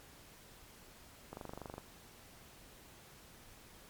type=click train; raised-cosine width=1 ms; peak=-30 dBFS; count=12; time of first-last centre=1.33-1.781 s; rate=24.4 Hz; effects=pink hiss -58 dBFS RMS until 3.89 s + MP3 96 kbps